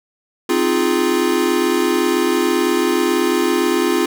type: chord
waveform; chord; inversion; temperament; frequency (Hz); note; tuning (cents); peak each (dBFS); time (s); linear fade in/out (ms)
square; F minor seventh; second; equal; 261.6 / 311.1 / 349.2 / 415.3; C4 / Eb4 / F4 / Ab4; 0 / 0 / 0 / 0; -22 / -23 / -18 / -22; 0.49-4.06; 5
effects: none